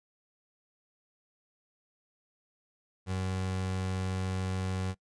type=tone; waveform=30% pulse; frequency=93.7 Hz; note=F#2; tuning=22 cents sharp; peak=-28 dBFS; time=3.06-4.95 s; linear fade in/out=50 ms; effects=noise-tail reverb RT60 0.1 s tail -22 dB re dry + resampled to 22050 Hz